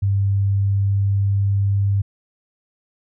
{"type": "tone with pitch glide", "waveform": "sine", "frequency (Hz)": [99, 99.57], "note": ["G2", "G2"], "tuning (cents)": [18, 28], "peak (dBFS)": -15, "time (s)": [0.02, 2.02], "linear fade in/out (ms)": 10, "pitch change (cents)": 10, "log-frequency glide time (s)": [0.35, 1.73], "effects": []}